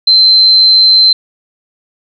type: tone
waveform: sine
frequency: 4097 Hz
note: C8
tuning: 37 cents flat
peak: -3 dBFS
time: 0.07-1.13 s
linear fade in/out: 5 ms
effects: none